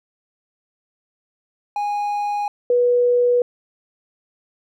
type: tone pair in turn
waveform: triangle / sine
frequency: 824 / 487.8 Hz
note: G#5 / B4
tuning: -14 / -21 cents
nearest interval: major sixth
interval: 907 cents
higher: first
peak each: -18 / -13 dBFS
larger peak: second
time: 1.76-2.48 / 2.7-3.42 s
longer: neither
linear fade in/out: 2 ms
effects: none

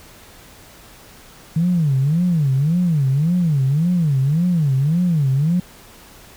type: tone with vibrato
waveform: sine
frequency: 154.4 Hz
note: D#3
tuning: 13 cents flat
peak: -13 dBFS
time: 1.56-5.6 s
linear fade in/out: 5 ms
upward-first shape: sine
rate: 1.8 Hz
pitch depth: 270 cents each way
effects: tanh soft clip ceiling -9 dBFS + pink hiss -44 dBFS RMS until 6.36 s

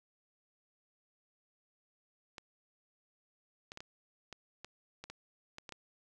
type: clicks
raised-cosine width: 0.2 ms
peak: -28 dBFS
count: 11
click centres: 2.382 / 3.719 / 3.774 / 3.805 / 4.327 / 4.646 / 5.04 / 5.1 / 5.584 / 5.692 / 5.723 s
effects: none

